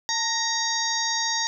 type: harmonic tone with a mistuned harmonic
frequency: 934 Hz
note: A#5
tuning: 3 cents sharp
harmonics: 1 / 2 / 4 / 5 / 6 / 7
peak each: -30 / -30 / -30 / -30 / -30 / -30 dBFS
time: 0.09-1.47 s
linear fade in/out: 0 ms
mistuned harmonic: 1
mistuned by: -59 cents
effects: none